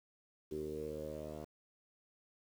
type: tone with low-pass filter sweep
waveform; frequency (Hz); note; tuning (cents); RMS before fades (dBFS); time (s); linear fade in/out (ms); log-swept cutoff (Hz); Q
10% pulse; 76.4; D#2; -31; -43; 0.51-1.45; 10; 370 to 720; 7.1
effects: 10-bit